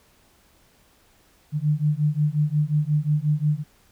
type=beating tone pair; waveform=sine; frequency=147.3 / 152.9 Hz; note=D3 / D#3; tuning=+6 / -30 cents; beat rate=5.6 Hz; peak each=-22 dBFS; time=1.52-3.64 s; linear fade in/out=50 ms; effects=pink hiss -59 dBFS RMS until 3.91 s